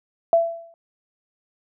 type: tone with exponential decay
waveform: sine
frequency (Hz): 670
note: E5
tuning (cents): +28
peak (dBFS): -10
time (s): 0.33-0.74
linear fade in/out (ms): 1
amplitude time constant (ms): 89
effects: none